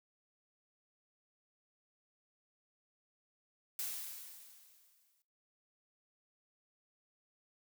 blue noise with exponential decay, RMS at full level -38 dBFS, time 3.79-5.22 s, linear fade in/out 1 ms, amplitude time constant 310 ms, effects noise-tail reverb RT60 0.3 s tail -17 dB re dry

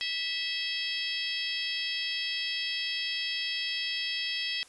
harmonic tone with a mistuned harmonic, 650 Hz, E5, 24 cents flat, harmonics 3 / 4 / 5 / 6 / 7 / 8, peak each -38 / -37 / -34 / -40 / -39 / -38 dBFS, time 0.01-4.63 s, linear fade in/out 0 ms, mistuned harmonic 3, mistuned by +17 cents, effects white hiss -56 dBFS RMS until 4.68 s + resampled to 24000 Hz

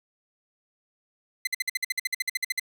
sawtooth tone bursts, 2048 Hz, C7, 38 cents flat, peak -20 dBFS, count 16, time 1.45-2.597 s, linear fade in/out 5 ms, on 22 ms, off 53 ms, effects none

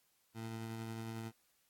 20% pulse tone with tremolo, 112.9 Hz, A2, 45 cents sharp, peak -36 dBFS, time 0.34-1.32 s, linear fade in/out 50 ms, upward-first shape triangle, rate 11 Hz, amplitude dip 25%, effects white hiss -75 dBFS RMS until 1.69 s + AAC 64 kbps

